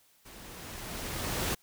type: noise with level ramp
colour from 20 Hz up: pink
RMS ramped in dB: -50 to -30 dBFS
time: 0.25-1.55 s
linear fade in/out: 10 ms
effects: white hiss -65 dBFS RMS until 1.62 s